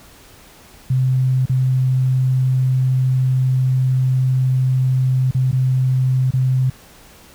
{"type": "tone with dropouts", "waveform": "sine", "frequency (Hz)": 129.5, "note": "C3", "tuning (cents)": -17, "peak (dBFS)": -13, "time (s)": [0.9, 6.7], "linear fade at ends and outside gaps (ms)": 5, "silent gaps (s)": [[1.457, 1.495], [5.311, 5.347], [5.514, 5.527], [6.308, 6.336]], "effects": ["pink hiss -45 dBFS RMS until 7.34 s"]}